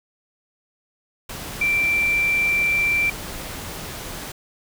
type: tone in noise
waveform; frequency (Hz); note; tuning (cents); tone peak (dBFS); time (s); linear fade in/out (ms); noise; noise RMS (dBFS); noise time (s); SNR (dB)
sine; 2349; D7; 0; -17; 1.61-3.1; 5; pink; -33; 1.29-4.32; +13
effects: none